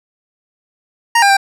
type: tone with pitch steps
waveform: 25% pulse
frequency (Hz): 933 / 800 / 787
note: A#5 / G5 / G5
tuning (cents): +1 / +35 / +7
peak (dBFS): -4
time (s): 1.15-1.369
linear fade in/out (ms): 5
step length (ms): 73
effects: low-pass 10000 Hz 12 dB/octave